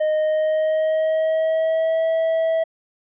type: tone with pitch glide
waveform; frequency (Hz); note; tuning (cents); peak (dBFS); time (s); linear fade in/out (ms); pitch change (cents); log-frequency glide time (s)
triangle; 618 to 650.2; D#5 to E5; -12 to -24; -15; 0-2.64; 10; +88; 0.15-2.06
effects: resampled to 8000 Hz